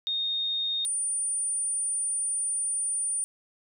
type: tone pair in turn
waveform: sine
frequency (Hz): 3695 / 9311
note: A#7 / D9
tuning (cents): -16 / -16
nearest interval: octave + major third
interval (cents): 1600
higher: second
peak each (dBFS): -26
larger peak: neither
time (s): 0.07-0.85 / 0.85-3.24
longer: second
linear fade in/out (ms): 0
effects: none